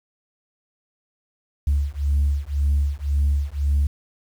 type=beating tone pair; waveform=sine; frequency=70.4 / 72.3 Hz; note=C#2 / D2; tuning=+27 / -27 cents; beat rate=1.9 Hz; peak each=-20 dBFS; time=1.67-3.87 s; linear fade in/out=5 ms; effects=tanh soft clip ceiling -13 dBFS + 8-bit